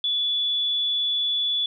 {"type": "tone", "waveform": "sine", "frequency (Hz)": 3438, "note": "A7", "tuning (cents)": -41, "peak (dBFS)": -21, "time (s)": [0.04, 1.66], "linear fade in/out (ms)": 2, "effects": []}